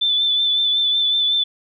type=tone with vibrato; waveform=sine; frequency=3513 Hz; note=A7; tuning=3 cents flat; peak=-15 dBFS; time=0.01-1.44 s; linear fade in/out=10 ms; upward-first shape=sine; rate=5.4 Hz; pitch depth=27 cents each way; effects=none